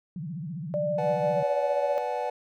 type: tone with vibrato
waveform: sine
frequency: 162.1 Hz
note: E3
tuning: 29 cents flat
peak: -32 dBFS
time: 0.16-1.43 s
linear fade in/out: 2 ms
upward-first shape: sine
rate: 15 Hz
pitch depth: 240 cents each way
type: tone with pitch glide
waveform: sine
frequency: 593 to 572.1 Hz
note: D5 to D5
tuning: +17 to -45 cents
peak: -25 dBFS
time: 0.74-1.98 s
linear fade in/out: 0 ms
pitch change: -62 cents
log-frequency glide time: 1.32-1.39 s
type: chord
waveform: triangle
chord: B minor seventh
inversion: none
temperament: equal with one note detuned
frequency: 493.9 / 587.3 / 740 / 858.9 Hz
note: B4 / D5 / F#5 / A5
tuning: 0 / 0 / 0 / -42 cents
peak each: -31 dBFS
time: 0.98-2.3 s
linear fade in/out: 5 ms
effects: none